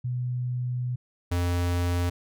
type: tone pair in turn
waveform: sine / square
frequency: 124.2 / 87.82 Hz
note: B2 / F2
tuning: +10 / +10 cents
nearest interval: tritone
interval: 600 cents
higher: first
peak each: -26 / -24 dBFS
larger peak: second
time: 0.04-0.96 / 1.31-2.1 s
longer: first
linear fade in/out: 10 ms
effects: none